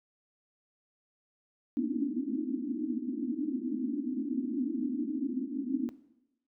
pink band-pass noise, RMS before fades -33 dBFS, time 1.77-5.89 s, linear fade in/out 0 ms, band 230 to 320 Hz, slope 96 dB/octave, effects noise-tail reverb RT60 0.9 s tail -17 dB re dry

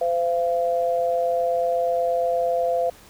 sine tone pair together, 513 / 684.8 Hz, C5 / F5, -34 / -34 cents, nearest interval perfect fourth, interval 500 cents, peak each -22 dBFS, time 0.01-2.9 s, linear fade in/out 5 ms, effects pink hiss -49 dBFS RMS until 3.09 s

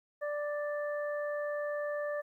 harmonic tone, 588 Hz, D5, 2 cents sharp, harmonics 1 / 2 / 3, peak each -33 / -44 / -42 dBFS, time 0.21-2.22 s, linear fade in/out 20 ms, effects 12-bit

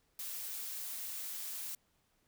blue noise, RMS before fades -42 dBFS, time 0.19-1.75 s, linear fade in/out 2 ms, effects pink hiss -75 dBFS RMS until 2.27 s

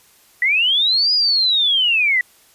sine linear two-way sweep, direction up then down, 1923 to 4978 to 1923 Hz, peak -13 dBFS, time 0.42-2.21 s, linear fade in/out 2 ms, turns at 1.13 s, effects white hiss -52 dBFS RMS until 2.54 s + resampled to 32000 Hz

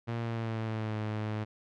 sawtooth tone with pitch glide, 116.54 to 107.49 Hz, A#2 to A2, 0 to -40 cents, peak -28 dBFS, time 0.07-1.45 s, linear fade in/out 20 ms, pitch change -140 cents, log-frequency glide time 0.18-0.99 s, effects low-pass 3000 Hz 12 dB/octave

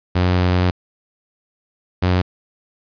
sawtooth tone pair in turn, 90.3 / 90.79 Hz, F#2 / F#2, -42 / -32 cents, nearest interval unison, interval 10 cents, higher second, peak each -10 dBFS, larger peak neither, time 0.15-0.71 / 2.02-2.22 s, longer first, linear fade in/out 10 ms, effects resampled to 11025 Hz + 8-bit

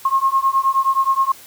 sine beating tone pair, 1072 / 1081.5 Hz, C6 / C#6, +42 / -43 cents, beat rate 9.5 Hz, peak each -17 dBFS, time 0.05-1.32 s, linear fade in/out 5 ms, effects white hiss -42 dBFS RMS until 1.46 s

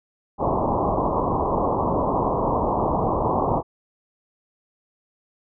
white low-pass noise, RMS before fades -22 dBFS, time 0.38-3.63 s, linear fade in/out 50 ms, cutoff 1100 Hz, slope 96 dB/octave, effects none

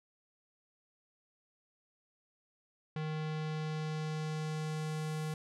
square tone with low-pass filter sweep, 155.3 Hz, D#3, 3 cents flat, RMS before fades -37 dBFS, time 2.96-5.34 s, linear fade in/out 2 ms, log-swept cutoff 3300 to 11000 Hz, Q 0.99, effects none

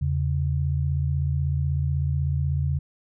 sine tone pair together, 82.41 / 138.59 Hz, E2 / C#3, 0 / 0 cents, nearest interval major sixth, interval 900 cents, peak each -24 dBFS, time 0.01-2.79 s, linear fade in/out 10 ms, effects none

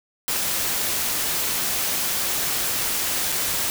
white noise with dropouts, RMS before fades -24 dBFS, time 0.28-3.7 s, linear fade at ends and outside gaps 0 ms, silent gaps 3.32-3.324 s, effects none

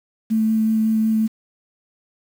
sine tone with vibrato, 220 Hz, A3, in tune, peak -15 dBFS, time 0.3-1.28 s, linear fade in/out 20 ms, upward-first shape sine, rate 5.4 Hz, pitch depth 9 cents each way, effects 7-bit

